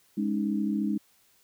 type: chord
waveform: sine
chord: Ab suspended fourth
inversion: none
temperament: equal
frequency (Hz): 207.7 / 277.2 / 311.1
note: Ab3 / Db4 / Eb4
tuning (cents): 0 / 0 / 0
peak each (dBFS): -27 / -33 / -31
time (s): 0.17-0.98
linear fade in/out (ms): 10
effects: white hiss -64 dBFS RMS until 1.43 s